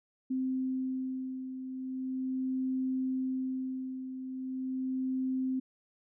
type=beating tone pair; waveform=sine; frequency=260 / 260.39 Hz; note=C4 / C4; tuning=-11 / -8 cents; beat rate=0.39 Hz; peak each=-32 / -39 dBFS; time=0.3-5.6 s; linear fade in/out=10 ms; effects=none